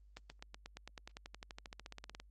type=accelerating click train; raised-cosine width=0.2 ms; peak=-30 dBFS; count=25; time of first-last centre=0.17-2.2 s; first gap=130 ms; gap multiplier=0.96; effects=added 50 Hz sine -59 dBFS peak until 2.3 s + Opus 24 kbps